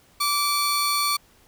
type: tone pair together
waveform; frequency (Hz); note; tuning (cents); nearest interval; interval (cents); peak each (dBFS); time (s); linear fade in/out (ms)
sawtooth; 1163 / 4419; D6 / C#8; -17 / -6; octave + major seventh; 2311; -19 / -22; 0.2-1.17; 10
effects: pink hiss -57 dBFS RMS until 1.47 s